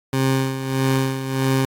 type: tone with tremolo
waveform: 20% pulse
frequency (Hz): 133.2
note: C3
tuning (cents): +31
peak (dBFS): -11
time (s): 0.13-1.65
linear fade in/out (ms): 2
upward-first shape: sine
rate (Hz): 1.6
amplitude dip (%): 65
effects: AAC 64 kbps